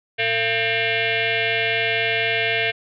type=tone with frequency modulation; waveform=sine; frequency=115 Hz; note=A#2; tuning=23 cents flat; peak=-18 dBFS; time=0.18-2.72 s; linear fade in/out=20 ms; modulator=566 Hz; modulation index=5.2; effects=none